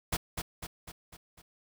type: noise with echo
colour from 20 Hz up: pink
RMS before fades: -30 dBFS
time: 0.12-0.17 s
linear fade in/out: 10 ms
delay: 250 ms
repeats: 5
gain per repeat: -5 dB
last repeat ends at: 1.42 s
effects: none